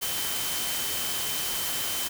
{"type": "tone in noise", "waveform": "sine", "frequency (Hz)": 3078, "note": "G7", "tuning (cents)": -32, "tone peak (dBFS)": -36, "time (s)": [0.01, 2.09], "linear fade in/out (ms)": 20, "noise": "white", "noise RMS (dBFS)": -30, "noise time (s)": [0.01, 2.09], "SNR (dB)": -9, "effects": []}